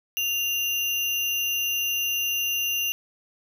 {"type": "tone with sample-and-hold", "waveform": "sine", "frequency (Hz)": 2794, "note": "F7", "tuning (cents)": 0, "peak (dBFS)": -23, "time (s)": [0.17, 2.92], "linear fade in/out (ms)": 0, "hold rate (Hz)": 8820, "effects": []}